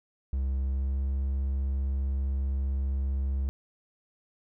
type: tone with pitch glide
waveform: triangle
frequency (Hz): 66.6 to 67.65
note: C2 to C#2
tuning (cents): +31 to -42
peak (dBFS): -24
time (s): 0.33-3.49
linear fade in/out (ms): 0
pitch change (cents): +27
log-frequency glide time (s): 0.62-1
effects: none